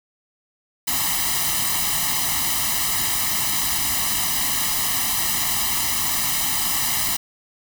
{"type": "noise with comb filter", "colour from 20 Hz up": "white", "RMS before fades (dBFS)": -22, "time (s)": [0.87, 7.17], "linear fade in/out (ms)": 10, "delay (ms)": 1, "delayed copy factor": 1, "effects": []}